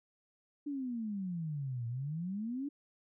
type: exponential two-way sweep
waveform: sine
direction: down then up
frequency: 296.3 to 114.8 to 294.4 Hz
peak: -35 dBFS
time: 0.66-2.69 s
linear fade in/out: 10 ms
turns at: 1.87 s
effects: none